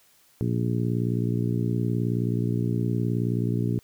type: harmonic tone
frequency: 59.1 Hz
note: A#1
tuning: 24 cents sharp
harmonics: 2 / 3 / 4 / 5 / 6 / 7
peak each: -25 / -29 / -31 / -33 / -35 / -36 dBFS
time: 0.41-3.79 s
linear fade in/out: 0 ms
effects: white hiss -60 dBFS RMS until 3.83 s